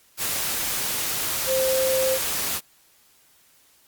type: tone in noise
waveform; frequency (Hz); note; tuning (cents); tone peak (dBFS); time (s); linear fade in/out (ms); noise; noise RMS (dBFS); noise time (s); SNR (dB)
sine; 524; C5; +2; -20; 1.46-2.19; 50; white; -26; 0.17-2.61; +3
effects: white hiss -58 dBFS RMS until 3.87 s + Opus 48 kbps